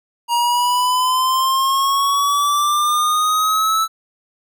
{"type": "exponential sweep", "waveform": "square", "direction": "up", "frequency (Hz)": [944, 1318.5], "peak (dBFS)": -15, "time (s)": [0.28, 3.88], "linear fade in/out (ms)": 50, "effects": []}